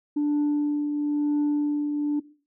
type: tone with tremolo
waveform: sine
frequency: 293.9 Hz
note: D4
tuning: 1 cent sharp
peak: -17 dBFS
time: 0.16-2.2 s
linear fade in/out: 10 ms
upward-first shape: triangle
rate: 1 Hz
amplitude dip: 50%
effects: noise-tail reverb RT60 0.4 s tail -19 dB re dry + tanh soft clip ceiling -19 dBFS